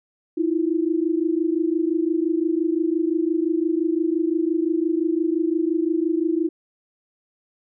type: tone pair together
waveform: sine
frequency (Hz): 318.1 / 343.9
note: D#4 / F4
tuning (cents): +38 / -27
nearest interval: minor second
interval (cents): 135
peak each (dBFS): -21 / -22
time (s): 0.37-6.49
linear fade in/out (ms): 10
effects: none